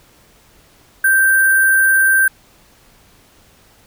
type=tone with sample-and-hold; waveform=sine; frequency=1566 Hz; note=G6; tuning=2 cents flat; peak=-9 dBFS; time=1.04-2.28 s; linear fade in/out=5 ms; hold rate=11025 Hz; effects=pink hiss -50 dBFS RMS until 3.86 s